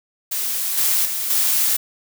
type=noise with level steps; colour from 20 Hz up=blue; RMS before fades=-23 / -18 / -24 / -18 dBFS; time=0.31-1.77 s; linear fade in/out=10 ms; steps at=0.77 / 1.05 / 1.3 s; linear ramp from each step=5 ms; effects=none